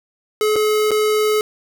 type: tone with dropouts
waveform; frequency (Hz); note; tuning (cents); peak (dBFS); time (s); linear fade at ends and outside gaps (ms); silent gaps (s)
square; 426.9; G#4; +48; -15; 0.41-1.41; 1; 0.558-0.562 / 0.908-0.915
effects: none